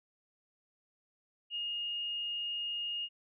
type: tone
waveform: sine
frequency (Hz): 2849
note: F7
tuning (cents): +34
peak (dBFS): -34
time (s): 1.5-3.09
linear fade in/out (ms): 50
effects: none